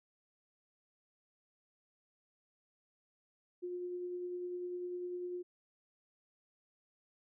sine tone with tremolo, 356.8 Hz, F4, 37 cents sharp, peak -37 dBFS, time 3.62-5.43 s, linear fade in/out 20 ms, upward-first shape sine, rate 10 Hz, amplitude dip 25%, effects none

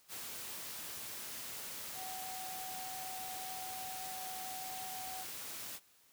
sine tone in noise, 750 Hz, F#5, 23 cents sharp, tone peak -45 dBFS, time 1.94-5.26 s, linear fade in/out 50 ms, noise white, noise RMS -45 dBFS, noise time 0.08-5.8 s, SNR -3 dB, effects white hiss -67 dBFS RMS until 6.12 s + high-pass 60 Hz 12 dB/octave

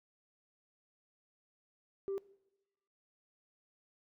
sine tone, 392 Hz, G4, in tune, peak -33 dBFS, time 2.08-2.18 s, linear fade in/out 0 ms, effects noise-tail reverb RT60 0.9 s tail -21 dB re dry + tanh soft clip ceiling -32 dBFS

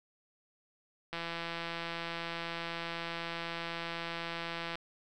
click train, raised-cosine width 0.3 ms, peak -22 dBFS, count 610, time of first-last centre 1.13-4.755 s, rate 168 Hz, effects none

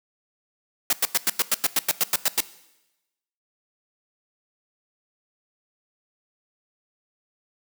white noise bursts, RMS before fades -20 dBFS, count 13, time 0.9-2.405 s, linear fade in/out 2 ms, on 29 ms, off 94 ms, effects noise-tail reverb RT60 1.0 s tail -18 dB re dry + high-pass 200 Hz 12 dB/octave

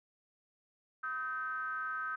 triangle ring-modulated tone, 138.59 Hz, C#3, in tune, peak -30 dBFS, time 1.03-2.16 s, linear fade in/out 10 ms, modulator 1410 Hz, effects none

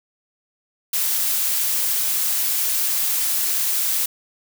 blue noise, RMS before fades -21 dBFS, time 0.93-4.06 s, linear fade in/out 5 ms, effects none

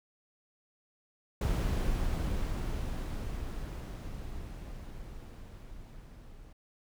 brown noise with level ramp, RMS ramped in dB -28 to -51 dBFS, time 1.41-6.53 s, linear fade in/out 5 ms, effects none

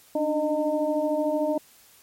sine tone cluster, 290.9 / 304.2 / 613 / 908 Hz, D4 / D#4 / D#5 / A#5, -16 / -39 / -26 / -46 cents, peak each -29 / -29 / -24 / -33 dBFS, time 0.15-1.58 s, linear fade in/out 5 ms, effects white hiss -55 dBFS RMS until 2.02 s + MP3 64 kbps

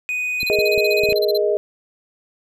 triangle tone with pitch glide, 2489 to 2505 Hz, D#7 to D#7, 0 to +11 cents, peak -19 dBFS, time 0.09-1.13 s, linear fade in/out 0 ms, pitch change +11 cents, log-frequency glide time 0.52-0.62 s
square tone bursts, 4100 Hz, C8, 36 cents flat, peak -23 dBFS, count 16, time 0.4-1.376 s, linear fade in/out 5 ms, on 31 ms, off 32 ms
clicks, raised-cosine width 3 ms, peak -19 dBFS, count 6, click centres 0.431 / 0.588 / 0.778 / 1.036 / 1.089 / 1.124 s
sine chord, Ab suspended second, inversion none, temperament equal with one note detuned, 415.3 / 471.3 / 622.3 Hz, Ab4 / Bb4 / Eb5, 0 / +19 / 0 cents, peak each -18 / -24 / -20 dBFS, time 0.5-1.57 s, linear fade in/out 0 ms
effects none

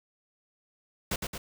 pink noise with echo, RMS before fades -30 dBFS, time 1.11-1.16 s, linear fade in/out 5 ms, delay 110 ms, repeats 2, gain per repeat -4 dB, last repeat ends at 1.38 s, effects none

